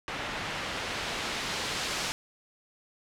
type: noise with low-pass filter sweep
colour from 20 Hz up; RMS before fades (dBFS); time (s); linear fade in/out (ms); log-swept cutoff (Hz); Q
white; -34; 0.08-2.12; 0; 2300 to 5500; 0.71
effects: none